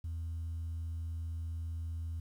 sine tone, 82.41 Hz, E2, in tune, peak -34 dBFS, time 0.04-2.2 s, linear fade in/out 5 ms, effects tanh soft clip ceiling -34 dBFS + 11-bit

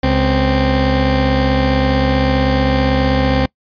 20% pulse tone pair together, 69.3 / 261.6 Hz, C#2 / C4, 0 / 0 cents, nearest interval octave + major seventh, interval 2300 cents, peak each -10 dBFS, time 0.03-3.46 s, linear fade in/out 5 ms, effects noise-tail reverb RT60 0.1 s tail -24 dB re dry + resampled to 11025 Hz

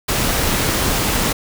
pink noise, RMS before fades -18 dBFS, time 0.08-1.33 s, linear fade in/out 10 ms, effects none

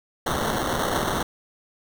blue noise with sample-and-hold, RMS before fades -25 dBFS, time 0.26-1.23 s, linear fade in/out 5 ms, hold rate 2450 Hz, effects none

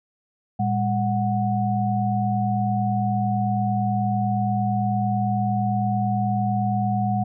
sine tone cluster, 113.8 / 202.7 / 736 Hz, A#2 / G#3 / F#5, -41 / -42 / -9 cents, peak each -24 dBFS, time 0.59-7.24 s, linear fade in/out 10 ms, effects none

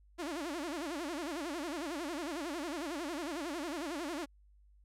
sawtooth tone with vibrato, 315.1 Hz, D#4, 22 cents sharp, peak -33 dBFS, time 0.18-4.26 s, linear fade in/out 20 ms, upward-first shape sine, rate 11 Hz, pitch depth 220 cents each way, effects added 50 Hz sine -60 dBFS peak until 4.84 s + low-pass 11000 Hz 12 dB/octave

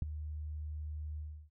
sine tone with ADSR envelope, 76 Hz, D#2, 40 cents flat, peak -24 dBFS, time 0.02-1.5 s, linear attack 3 ms, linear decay 8 ms, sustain -14 dB, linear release 320 ms, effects none

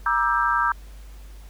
sine chord, E half-diminished seventh, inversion second, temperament just, 949.3 / 1186.7 / 1318.5 / 1582.2 Hz, Bb5 / D6 / E6 / G6, +31 / +18 / 0 / +16 cents, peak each -24 dBFS, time 0.06-0.72 s, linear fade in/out 2 ms, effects added 50 Hz sine -39 dBFS peak until 1.49 s + pink hiss -53 dBFS RMS until 1.49 s

